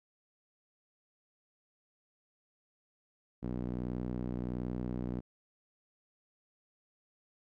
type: tone with band-pass filter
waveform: sawtooth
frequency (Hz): 61.4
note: B1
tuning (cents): -9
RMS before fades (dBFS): -37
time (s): 3.42-5.21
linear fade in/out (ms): 20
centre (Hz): 240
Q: 1.3
effects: none